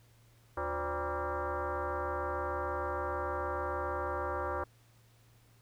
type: tone with frequency modulation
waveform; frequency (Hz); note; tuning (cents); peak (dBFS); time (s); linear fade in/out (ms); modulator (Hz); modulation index
sine; 293.7; D4; 0; -32; 0.57-4.64; 5; 218; 5.2
effects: added 115 Hz sine -62 dBFS peak until 5.61 s + pink hiss -67 dBFS RMS until 5.61 s